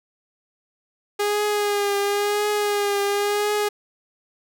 sawtooth tone with vibrato, 410 Hz, G#4, 22 cents flat, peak -16 dBFS, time 1.19-3.69 s, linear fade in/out 10 ms, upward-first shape triangle, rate 0.96 Hz, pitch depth 37 cents each way, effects none

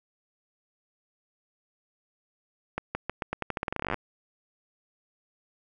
accelerating click train, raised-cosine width 0.5 ms, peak -14 dBFS, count 22, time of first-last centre 2.78-3.943 s, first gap 170 ms, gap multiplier 0.86, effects none

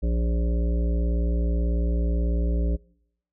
harmonic tone, 58.27 Hz, A#1, in tune, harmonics 1 / 3 / 5 / 7 / 9 / 10, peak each -21 / -31 / -35 / -38 / -40 / -41 dBFS, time 0.02-2.77 s, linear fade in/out 20 ms, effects noise-tail reverb RT60 0.8 s tail -26 dB re dry

